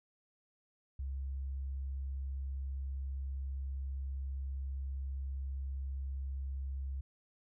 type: tone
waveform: sine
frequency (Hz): 67.5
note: C#2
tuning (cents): -45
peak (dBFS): -36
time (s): 0.99-7.01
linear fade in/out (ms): 5
effects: none